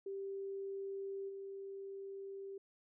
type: tone with level steps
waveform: sine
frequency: 392 Hz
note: G4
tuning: in tune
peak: -40 / -44 dBFS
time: 0.06-2.58 s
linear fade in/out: 5 ms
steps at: 1.28 s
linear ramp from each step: 20 ms
effects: none